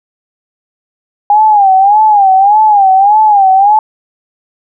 sine tone with vibrato, 811 Hz, G#5, 41 cents flat, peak -3 dBFS, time 1.3-3.79 s, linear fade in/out 2 ms, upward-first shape sine, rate 1.7 Hz, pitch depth 120 cents each way, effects none

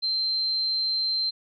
sine tone, 4127 Hz, C8, 25 cents flat, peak -23 dBFS, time 0.02-1.31 s, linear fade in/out 20 ms, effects none

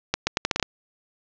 accelerating click train, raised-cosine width 0.2 ms, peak -4 dBFS, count 8, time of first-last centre 0.14-0.627 s, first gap 130 ms, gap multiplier 0.78, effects resampled to 16000 Hz + 7-bit

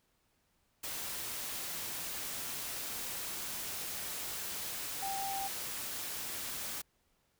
sine tone in noise, 784 Hz, G5, in tune, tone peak -36 dBFS, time 5.02-5.48 s, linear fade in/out 10 ms, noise white, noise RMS -40 dBFS, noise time 0.83-6.82 s, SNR +1 dB, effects pink hiss -75 dBFS RMS until 7.39 s

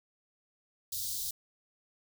white band-stop noise, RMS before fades -36 dBFS, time 0.92-1.31 s, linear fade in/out 5 ms, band 130 to 3600 Hz, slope 48 dB/octave, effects none

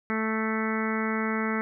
harmonic tone, 220 Hz, A3, in tune, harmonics 1 / 2 / 3 / 4 / 5 / 6 / 7 / 8 / 9 / 10, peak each -28 / -33 / -41 / -38 / -39 / -34 / -38 / -39 / -35 / -39 dBFS, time 0.1-1.61 s, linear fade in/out 0 ms, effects none

